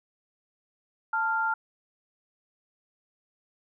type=tone pair together; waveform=sine; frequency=885.8 / 1392 Hz; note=A5 / F6; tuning=+11 / -6 cents; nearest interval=minor sixth; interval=783 cents; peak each=-28 / -26 dBFS; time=1.13-1.54 s; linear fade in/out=5 ms; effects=none